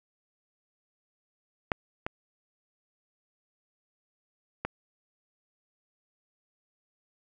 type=clicks; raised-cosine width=0.5 ms; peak=-10 / -16 / -15 dBFS; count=3; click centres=1.718 / 2.065 / 4.65 s; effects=none